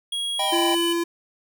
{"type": "tone with pitch glide", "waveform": "square", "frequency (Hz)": [3300, 2991], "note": ["G#7", "F#7"], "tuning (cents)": [-12, 18], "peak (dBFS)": -25, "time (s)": [0.12, 0.93], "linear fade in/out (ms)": 5, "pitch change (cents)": -170, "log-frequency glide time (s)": [0.45, 0.56]}
{"type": "chord", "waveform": "square", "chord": "Eb augmented", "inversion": "none", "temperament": "equal", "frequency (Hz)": [622.3, 784, 987.8], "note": ["Eb5", "G5", "B5"], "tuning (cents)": [0, 0, 0], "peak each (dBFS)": [-30, -26, -30], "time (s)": [0.39, 0.75], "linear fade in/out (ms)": 5}
{"type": "tone", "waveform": "square", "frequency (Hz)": 340, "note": "F4", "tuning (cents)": -46, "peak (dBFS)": -22, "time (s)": [0.52, 1.04], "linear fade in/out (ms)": 10}
{"effects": []}